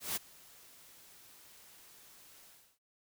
white noise with ADSR envelope, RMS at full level -34 dBFS, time 0-2.79 s, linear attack 160 ms, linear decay 20 ms, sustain -24 dB, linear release 320 ms, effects none

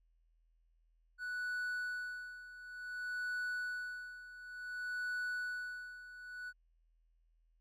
triangle tone with tremolo, 1480 Hz, F#6, in tune, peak -34 dBFS, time 1.18-6.53 s, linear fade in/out 50 ms, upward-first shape sine, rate 0.56 Hz, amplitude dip 80%, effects added 41 Hz sine -69 dBFS peak until 7.6 s

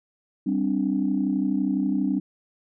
sine chord, G suspended fourth, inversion none, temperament equal, 196 / 261.6 / 293.7 Hz, G3 / C4 / D4, 0 / 0 / 0 cents, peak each -25 dBFS, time 0.46-2.2 s, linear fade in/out 10 ms, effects tanh soft clip ceiling -12 dBFS

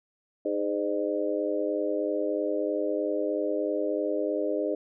harmonic tone with a mistuned harmonic, 103.1 Hz, G#2, 12 cents flat, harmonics 3 / 4 / 5 / 6, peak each -31 / -31 / -31 / -31 dBFS, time 0.45-4.75 s, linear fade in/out 5 ms, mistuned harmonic 6, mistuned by -37 cents, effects none

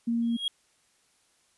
sine tone, 233.1 Hz, A#3, in tune, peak -24 dBFS, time 0.07-0.37 s, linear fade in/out 10 ms
triangle tone with exponential growth, 3282 Hz, G#7, 21 cents flat, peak -22 dBFS, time 0.22-0.48 s, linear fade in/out 2 ms, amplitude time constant 55 ms
effects white hiss -67 dBFS RMS until 1.57 s + resampled to 24000 Hz

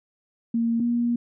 sine tone pair in turn, 231.3 / 237.8 Hz, A#3 / A#3, -13 / +35 cents, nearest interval unison, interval 48 cents, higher second, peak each -20 dBFS, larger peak neither, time 0.54-0.8 / 0.8-1.16 s, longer second, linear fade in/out 5 ms, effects none

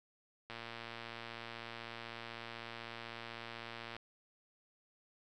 click train, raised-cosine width 0.3 ms, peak -29 dBFS, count 403, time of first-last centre 0.5-3.966 s, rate 116 Hz, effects none

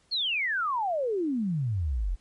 sine exponential sweep, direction down, 4435 to 39.16 Hz, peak -25 dBFS, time 0.11-2.16 s, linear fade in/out 20 ms, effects pink hiss -65 dBFS RMS until 2.2 s + MP3 48 kbps

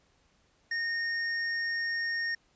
square tone, 1844 Hz, A#6, 19 cents flat, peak -30 dBFS, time 0.71-2.35 s, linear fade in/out 5 ms, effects pink hiss -68 dBFS RMS until 2.55 s + resampled to 16000 Hz

